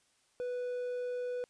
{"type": "tone", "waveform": "triangle", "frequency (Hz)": 493.9, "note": "B4", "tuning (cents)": 0, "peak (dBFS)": -32, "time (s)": [0.4, 1.44], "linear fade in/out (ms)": 0, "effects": ["white hiss -71 dBFS RMS until 1.49 s", "resampled to 22050 Hz"]}